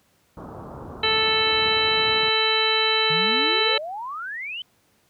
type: low-pass noise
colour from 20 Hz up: pink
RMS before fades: -36 dBFS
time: 0.37-2.29 s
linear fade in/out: 2 ms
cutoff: 1300 Hz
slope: 48 dB/octave
type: harmonic tone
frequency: 440 Hz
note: A4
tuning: in tune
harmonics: 1 / 2 / 3 / 4 / 5 / 6 / 7 / 9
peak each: -26 / -29 / -28 / -29 / -28 / -28 / -25 / -23 dBFS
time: 1.03-3.78 s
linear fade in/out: 5 ms
type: exponential sweep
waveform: sine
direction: up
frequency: 148 to 3111 Hz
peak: -29 dBFS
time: 3.1-4.62 s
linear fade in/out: 2 ms
effects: pink hiss -63 dBFS RMS until 5.09 s + high-pass 80 Hz 12 dB/octave